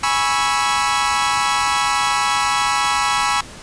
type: chord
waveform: sawtooth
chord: C# minor seventh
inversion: second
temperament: equal with one note detuned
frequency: 830.6 / 980.4 / 1108.7 / 1318.5 Hz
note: G#5 / B5 / C#6 / E6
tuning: 0 / -13 / 0 / 0 cents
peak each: -18 dBFS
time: 0.03-3.41 s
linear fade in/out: 5 ms
effects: pink hiss -37 dBFS RMS until 3.62 s + resampled to 22050 Hz